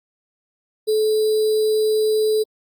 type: tone with sample-and-hold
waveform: sine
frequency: 432.2 Hz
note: A4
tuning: 31 cents flat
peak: -15 dBFS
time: 0.87-2.44 s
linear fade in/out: 20 ms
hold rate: 4410 Hz
effects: Opus 48 kbps